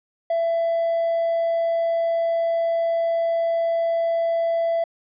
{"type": "tone", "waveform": "triangle", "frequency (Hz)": 668, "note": "E5", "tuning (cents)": 23, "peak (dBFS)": -16, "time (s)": [0.3, 4.84], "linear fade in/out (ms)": 5, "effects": ["tanh soft clip ceiling -14 dBFS", "resampled to 11025 Hz"]}